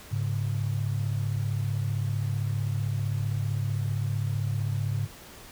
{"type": "tone pair together", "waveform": "sine", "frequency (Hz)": [104.3, 139.81], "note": ["G#2", "C#3"], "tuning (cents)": [8, 15], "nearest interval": "perfect fourth", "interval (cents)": 507, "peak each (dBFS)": [-27, -30], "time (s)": [0.11, 5.07], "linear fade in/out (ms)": 20, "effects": ["pink hiss -47 dBFS RMS until 5.51 s"]}